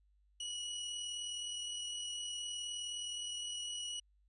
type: tone with amplitude modulation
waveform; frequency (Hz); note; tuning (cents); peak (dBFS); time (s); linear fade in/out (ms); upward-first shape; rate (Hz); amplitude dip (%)
sawtooth; 2924; F#7; -21; -35; 0.4-4; 5; sine; 39.4; 30
effects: added 50 Hz sine -68 dBFS peak until 4.28 s + resampled to 24000 Hz